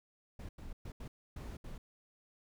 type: noise bursts at uneven times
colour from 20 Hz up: brown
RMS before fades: -45 dBFS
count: 6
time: 0.39-0.49 / 0.58-0.73 / 0.85-0.92 / 1-1.08 / 1.36-1.57 / 1.64-1.78 s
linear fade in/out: 5 ms
effects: none